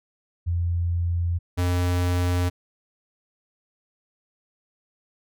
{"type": "tone pair in turn", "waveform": ["sine", "square"], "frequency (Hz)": [86.1, 88.98], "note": ["F2", "F2"], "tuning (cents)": [-24, 33], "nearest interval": "minor second", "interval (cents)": 57, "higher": "second", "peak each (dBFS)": -21, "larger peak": "neither", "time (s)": [[0.46, 1.39], [1.57, 2.5]], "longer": "neither", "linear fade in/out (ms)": 20, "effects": []}